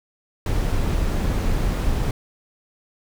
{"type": "noise", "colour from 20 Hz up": "brown", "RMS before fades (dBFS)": -21, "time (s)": [0.46, 2.11], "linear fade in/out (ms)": 2, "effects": []}